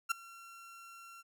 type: tone with ADSR envelope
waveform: 30% pulse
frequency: 1365 Hz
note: F6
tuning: 40 cents flat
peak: -24 dBFS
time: 0.09-1.23 s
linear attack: 24 ms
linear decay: 6 ms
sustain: -24 dB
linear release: 29 ms
effects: none